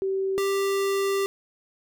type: tone pair in turn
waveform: sine / square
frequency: 385.4 / 393.5 Hz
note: G4 / G4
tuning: -29 / +7 cents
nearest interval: unison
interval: 36 cents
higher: second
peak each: -23 dBFS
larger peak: neither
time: 0.02-0.38 / 0.38-1.26 s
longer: second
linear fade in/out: 0 ms
effects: none